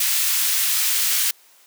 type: high-pass noise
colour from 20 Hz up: white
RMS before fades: -20 dBFS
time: 0-1.31 s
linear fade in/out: 5 ms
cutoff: 1800 Hz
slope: 12 dB/octave
effects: white hiss -53 dBFS RMS until 1.66 s + high-pass 400 Hz 12 dB/octave